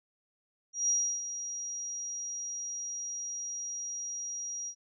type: tone with ADSR envelope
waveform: sine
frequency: 5730 Hz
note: F8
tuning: 44 cents sharp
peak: -24 dBFS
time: 0.73-4.75 s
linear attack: 160 ms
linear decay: 320 ms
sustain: -11 dB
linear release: 72 ms
effects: none